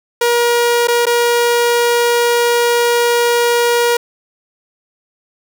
sawtooth tone with dropouts, 476.1 Hz, A#4, 37 cents sharp, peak -7 dBFS, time 0.21-3.97 s, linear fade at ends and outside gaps 5 ms, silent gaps 0.873-0.882 / 1.056-1.066 s, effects none

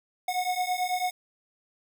square beating tone pair, 725 / 734.1 Hz, F#5 / F#5, -35 / -14 cents, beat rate 9.1 Hz, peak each -30 dBFS, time 0.28-1.11 s, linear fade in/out 5 ms, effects none

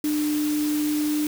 sine tone in noise, 299.9 Hz, D4, 36 cents sharp, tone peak -21 dBFS, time 0.04-1.27 s, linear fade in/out 2 ms, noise white, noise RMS -34 dBFS, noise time 0.04-1.27 s, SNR +10 dB, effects none

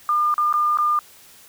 sine tone with dropouts, 1205 Hz, D6, 44 cents sharp, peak -16 dBFS, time 0.09-0.99 s, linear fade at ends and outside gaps 1 ms, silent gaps 0.341-0.38 / 0.527-0.539 / 0.773-0.786 s, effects white hiss -48 dBFS RMS until 1.48 s

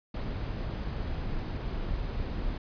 brown noise, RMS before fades -33 dBFS, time 0.14-2.58 s, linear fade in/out 5 ms, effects resampled to 11025 Hz

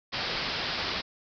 white low-pass noise, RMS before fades -32 dBFS, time 0.12-1.02 s, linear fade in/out 20 ms, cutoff 5200 Hz, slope 96 dB/octave, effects none

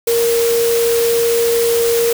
sine tone in noise, 466 Hz, A#4, 1 cent flat, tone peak -12 dBFS, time 0.07-2.13 s, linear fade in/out 5 ms, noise white, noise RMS -22 dBFS, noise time 0.07-2.13 s, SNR +7 dB, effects none

